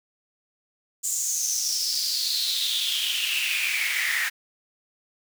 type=noise with high-pass filter sweep; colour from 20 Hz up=pink; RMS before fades=-26 dBFS; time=1.03-4.3 s; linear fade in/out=20 ms; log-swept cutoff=7400 to 1800 Hz; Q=6.7; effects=none